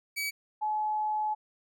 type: tone pair in turn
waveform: sawtooth / sine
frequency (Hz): 2279 / 853.7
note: C#7 / G#5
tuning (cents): +47 / +47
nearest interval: octave + perfect fourth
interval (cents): 1700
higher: first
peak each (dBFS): -27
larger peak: neither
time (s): 0.16-0.31 / 0.61-1.35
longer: second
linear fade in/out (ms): 20
effects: none